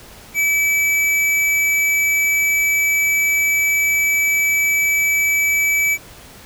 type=tone; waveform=square; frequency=2300 Hz; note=D7; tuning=37 cents flat; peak=-15 dBFS; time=0.34-5.98 s; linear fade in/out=50 ms; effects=pink hiss -41 dBFS RMS until 6.45 s